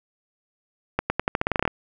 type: accelerating click train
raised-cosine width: 0.5 ms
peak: -6 dBFS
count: 13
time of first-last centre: 0.99-1.677 s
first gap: 110 ms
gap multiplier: 0.87
effects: none